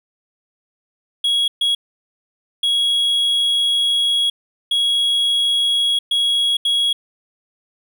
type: tone bursts at uneven times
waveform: triangle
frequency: 3322 Hz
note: G#7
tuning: in tune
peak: -13 dBFS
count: 6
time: 1.24-1.48 / 1.61-1.75 / 2.63-4.3 / 4.71-5.99 / 6.11-6.57 / 6.65-6.93 s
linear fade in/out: 5 ms
effects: none